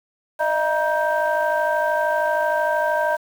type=tone cluster; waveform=sine; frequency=612 / 665 / 948 / 1566 Hz; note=D#5 / E5 / A#5 / G6; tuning=-29 / +15 / +29 / -2 cents; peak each=-21 / -25 / -22 / -24 dBFS; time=0.39-3.17 s; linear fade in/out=20 ms; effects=tanh soft clip ceiling -10 dBFS + 7-bit